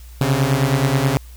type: beating tone pair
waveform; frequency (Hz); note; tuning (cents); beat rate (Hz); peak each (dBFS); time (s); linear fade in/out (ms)
sawtooth; 130.81 / 140.21; C3 / C#3; 0 / +20; 9.4; -14; 0.21-1.17; 0
effects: added 60 Hz sine -36 dBFS peak until 1.36 s + white hiss -49 dBFS RMS until 1.36 s